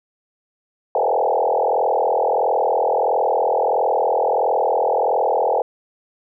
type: tone with frequency modulation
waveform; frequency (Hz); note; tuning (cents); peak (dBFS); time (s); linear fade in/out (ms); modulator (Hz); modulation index
sine; 659.3; E5; 0; -15; 0.95-5.62; 2; 41.5; 5.1
effects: none